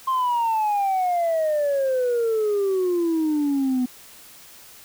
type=exponential sweep; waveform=sine; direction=down; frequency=1064 to 247.1 Hz; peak=-17 dBFS; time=0.07-3.86 s; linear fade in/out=10 ms; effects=tanh soft clip ceiling -17 dBFS + white hiss -46 dBFS RMS until 4.84 s